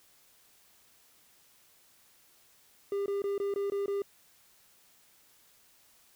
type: tone bursts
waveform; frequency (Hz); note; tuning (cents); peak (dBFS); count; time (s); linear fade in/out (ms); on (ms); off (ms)
triangle; 400; G4; +35; -27; 7; 2.92-4.02; 2; 140; 20
effects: white hiss -63 dBFS RMS until 6.15 s